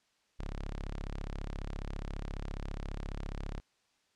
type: tone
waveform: sawtooth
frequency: 34.65 Hz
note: C#1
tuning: in tune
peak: -33 dBFS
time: 0.39-3.6 s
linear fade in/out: 0 ms
effects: white hiss -73 dBFS RMS until 4.15 s + low-pass 6000 Hz 12 dB/octave